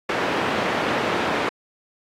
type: band-pass noise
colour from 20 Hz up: pink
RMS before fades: -24 dBFS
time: 0.09-1.49 s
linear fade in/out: 2 ms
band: 270 to 2300 Hz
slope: 12 dB/octave
effects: AAC 48 kbps